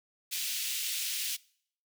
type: high-pass noise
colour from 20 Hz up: pink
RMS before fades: -34 dBFS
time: 0.31-1.37 s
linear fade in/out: 20 ms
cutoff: 2600 Hz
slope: 24 dB/octave
effects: noise-tail reverb RT60 0.6 s tail -23 dB re dry